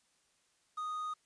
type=tone with quantisation; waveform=triangle; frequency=1242 Hz; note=D#6; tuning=3 cents flat; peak=-34 dBFS; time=0.77-1.14 s; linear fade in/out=10 ms; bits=10; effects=white hiss -73 dBFS RMS until 1.25 s + resampled to 22050 Hz